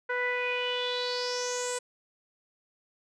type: tone with low-pass filter sweep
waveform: sawtooth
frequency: 493.9 Hz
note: B4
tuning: in tune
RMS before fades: -31 dBFS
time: 0.09-1.79 s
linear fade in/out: 10 ms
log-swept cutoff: 1700 to 8300 Hz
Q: 6.5
effects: none